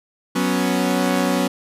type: chord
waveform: sawtooth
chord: F# suspended fourth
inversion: none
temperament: equal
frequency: 185 / 246.9 / 277.2 Hz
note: F#3 / B3 / C#4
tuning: 0 / 0 / 0 cents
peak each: -18 dBFS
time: 0.35-1.48 s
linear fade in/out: 10 ms
effects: resampled to 32000 Hz